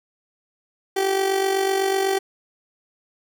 30% pulse tone with amplitude modulation, 387.1 Hz, G4, 22 cents flat, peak -14 dBFS, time 0.96-2.19 s, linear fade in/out 10 ms, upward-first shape sine, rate 48 Hz, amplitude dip 55%, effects none

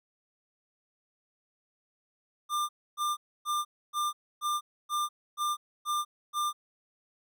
square tone bursts, 1196 Hz, D6, 31 cents sharp, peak -28 dBFS, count 9, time 2.49-6.53 s, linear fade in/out 50 ms, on 200 ms, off 280 ms, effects none

